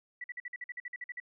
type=tone bursts; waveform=sine; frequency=1958 Hz; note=B6; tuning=15 cents flat; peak=-37 dBFS; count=13; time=0.21-1.201 s; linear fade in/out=5 ms; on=31 ms; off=49 ms; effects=none